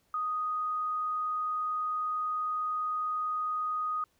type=tone; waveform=sine; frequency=1244.5 Hz; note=D#6; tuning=in tune; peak=-29 dBFS; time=0.14-4.04 s; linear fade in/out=2 ms; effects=pink hiss -71 dBFS RMS until 4.19 s